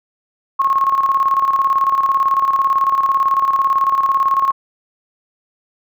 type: tone with tremolo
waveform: sine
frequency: 1086 Hz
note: C#6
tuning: 36 cents flat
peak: -10 dBFS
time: 0.59-4.52 s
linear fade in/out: 10 ms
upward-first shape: square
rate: 18 Hz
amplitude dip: 55%
effects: none